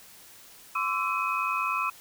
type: tone cluster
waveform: sine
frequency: 1036 / 1136 / 1326 / 2526 Hz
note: C6 / C#6 / E6 / D#7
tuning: -17 / +42 / +10 / +26 cents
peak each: -31 dBFS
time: 0.75-1.9 s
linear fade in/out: 5 ms
effects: white hiss -51 dBFS RMS until 2 s